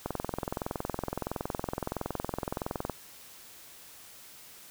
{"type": "click train", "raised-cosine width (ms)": 1, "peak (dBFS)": -17, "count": 62, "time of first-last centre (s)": [0.06, 2.897], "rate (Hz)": 21.5, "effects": ["white hiss -51 dBFS RMS until 4.7 s"]}